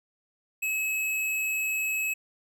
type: tone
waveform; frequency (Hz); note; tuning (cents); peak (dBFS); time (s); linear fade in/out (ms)
square; 2576; E7; -41; -27; 0.62-2.14; 10
effects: none